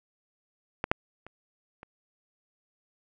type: clicks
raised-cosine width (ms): 0.5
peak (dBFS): -13 / -6 / -29 / -29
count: 4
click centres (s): 0.841 / 0.915 / 1.266 / 1.831
effects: none